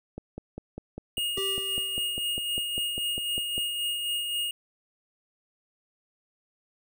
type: click train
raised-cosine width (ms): 2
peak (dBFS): -23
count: 18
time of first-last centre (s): 0.18-3.58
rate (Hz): 5
type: tone with tremolo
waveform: square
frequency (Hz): 2855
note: F7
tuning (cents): +37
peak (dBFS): -27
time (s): 1.17-4.51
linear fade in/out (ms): 2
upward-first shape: sine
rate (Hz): 3.8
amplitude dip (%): 35
type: tone with exponential decay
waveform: square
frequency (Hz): 390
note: G4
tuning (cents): -9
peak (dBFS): -30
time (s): 1.37-2.39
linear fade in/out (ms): 5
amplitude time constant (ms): 220
effects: none